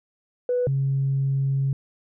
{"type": "tone pair in turn", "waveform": "sine", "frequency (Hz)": [493.9, 136.45], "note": ["B4", "C#3"], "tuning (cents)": [0, -27], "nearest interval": "octave + minor seventh", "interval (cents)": 2227, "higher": "first", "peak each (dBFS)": [-19, -19], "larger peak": "neither", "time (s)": [[0.49, 0.67], [0.67, 1.73]], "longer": "second", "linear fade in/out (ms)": 2, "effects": ["tanh soft clip ceiling -15 dBFS"]}